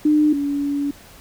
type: tone pair in turn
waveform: sine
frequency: 301.7 / 284.8 Hz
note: D4 / C#4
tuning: +47 / +47 cents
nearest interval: minor second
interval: 100 cents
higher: first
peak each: -12 / -19 dBFS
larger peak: first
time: 0.05-0.33 / 0.33-0.91 s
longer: second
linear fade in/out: 5 ms
effects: pink hiss -45 dBFS RMS until 1.2 s